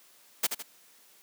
white noise with echo, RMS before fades -25 dBFS, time 0.43-0.47 s, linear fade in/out 10 ms, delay 79 ms, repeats 2, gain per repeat -7 dB, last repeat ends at 0.628 s, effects white hiss -59 dBFS RMS until 1.22 s + high-pass 200 Hz 12 dB/octave

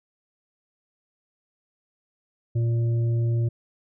harmonic tone, 116.54 Hz, A#2, in tune, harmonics 1 / 3 / 5, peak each -20 / -35 / -43 dBFS, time 2.55-3.49 s, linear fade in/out 10 ms, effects none

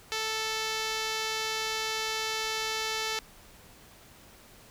5% pulse tone with low-pass filter, 440 Hz, A4, in tune, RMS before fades -32 dBFS, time 0.12-3.19 s, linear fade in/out 0 ms, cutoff 8800 Hz, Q 1.1, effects pink hiss -54 dBFS RMS until 4.7 s

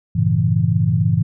sine chord, G diminished seventh, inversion none, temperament equal with one note detuned, 98 / 114.27 / 138.59 / 164.81 Hz, G2 / Bb2 / Db3 / Fb3, 0 / -34 / 0 / 0 cents, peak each -20 / -18 / -21 / -18 dBFS, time 0.15-1.23 s, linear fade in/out 10 ms, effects none

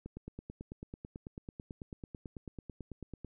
click train, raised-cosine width 3 ms, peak -30 dBFS, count 30, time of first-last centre 0.06-3.247 s, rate 9.1 Hz, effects none

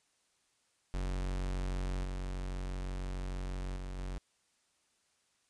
45% pulse tone with level steps, 46.25 Hz, F#1, in tune, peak -33 / -36 / -39 / -37 dBFS, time 0.94-4.18 s, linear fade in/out 0 ms, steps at 2.04 / 3.76 / 3.98 s, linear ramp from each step 5 ms, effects white hiss -74 dBFS RMS until 5.49 s + resampled to 22050 Hz

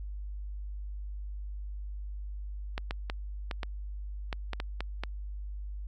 clicks, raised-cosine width 0.3 ms, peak -18 dBFS, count 10, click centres 2.779 / 2.909 / 3.099 / 3.512 / 3.632 / 4.328 / 4.533 / 4.601 / 4.806 / 5.036 s, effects added 50 Hz sine -36 dBFS peak until 5.87 s

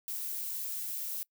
violet noise, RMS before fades -37 dBFS, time 0.08-1.23 s, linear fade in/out 0 ms, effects noise-tail reverb RT60 0.1 s tail -24 dB re dry

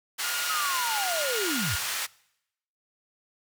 pink band-pass noise, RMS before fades -31 dBFS, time 0.18-2.07 s, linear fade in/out 20 ms, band 1400 to 16000 Hz, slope 12 dB/octave
sawtooth tone, 1423 Hz, F6, 32 cents sharp, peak -29 dBFS, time 0.23-1.79 s, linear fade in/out 10 ms
sine linear sweep, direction down, 1302 to 67.9 Hz, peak -29 dBFS, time 0.49-1.76 s, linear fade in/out 10 ms
effects noise-tail reverb RT60 0.8 s tail -23 dB re dry

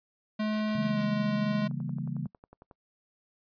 square tone with pitch glide, 214 to 209.7 Hz, A3 to G#3, -48 to +17 cents, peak -28 dBFS, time 0.39-1.68 s, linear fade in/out 10 ms, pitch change -35 cents, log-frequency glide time 0.86-1 s
white noise bursts, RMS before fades -46 dBFS, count 4, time 0.53-1.05 s, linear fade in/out 0 ms, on 79 ms, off 68 ms
sine chord, C# diminished seventh, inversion none, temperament equal, 138.59 / 164.81 / 196 / 233.1 Hz, C#3 / E3 / G3 / Bb3, 0 / 0 / 0 / 0 cents, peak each -34 / -36 / -39 / -39 dBFS, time 0.75-2.27 s, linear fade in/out 5 ms
click train, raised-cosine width 1 ms, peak -36 dBFS, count 14, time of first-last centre 1.53-2.712 s, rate 11 Hz
effects noise-tail reverb RT60 0.1 s tail -26 dB re dry + resampled to 11025 Hz

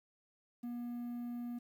triangle tone with quantisation, 240.3 Hz, B3, 47 cents flat, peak -37 dBFS, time 0.63-1.59 s, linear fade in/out 10 ms, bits 11, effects none

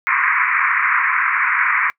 white band-pass noise, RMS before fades -17 dBFS, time 0.07-1.9 s, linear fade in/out 0 ms, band 1000 to 2300 Hz, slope 96 dB/octave, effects noise-tail reverb RT60 0.1 s tail -24 dB re dry

